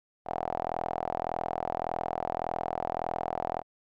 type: tone with band-pass filter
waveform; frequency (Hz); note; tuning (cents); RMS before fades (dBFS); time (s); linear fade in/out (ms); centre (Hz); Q
sawtooth; 41.74; E1; +22; -33; 0.25-3.63; 50; 740; 5.7
effects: none